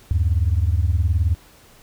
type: beating tone pair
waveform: sine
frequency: 76 / 95 Hz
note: D#2 / F#2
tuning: -40 / +46 cents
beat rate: 19 Hz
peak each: -17 / -18 dBFS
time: 0.11-1.35 s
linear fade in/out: 0 ms
effects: tanh soft clip ceiling -10 dBFS + pink hiss -50 dBFS RMS until 1.82 s